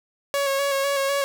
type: tone with vibrato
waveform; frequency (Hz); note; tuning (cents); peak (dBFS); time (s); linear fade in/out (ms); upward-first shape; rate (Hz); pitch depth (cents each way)
sawtooth; 554.4; C#5; 0; -17; 0.34-1.24; 0; square; 4; 23
effects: none